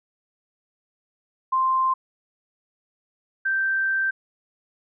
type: tone pair in turn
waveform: sine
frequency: 1046.5 / 1564 Hz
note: C6 / G6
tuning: 0 / -4 cents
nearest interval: perfect fifth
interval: 696 cents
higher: second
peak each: -18 / -20 dBFS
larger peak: first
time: 1.52-1.94 / 3.45-4.11 s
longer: second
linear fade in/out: 10 ms
effects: none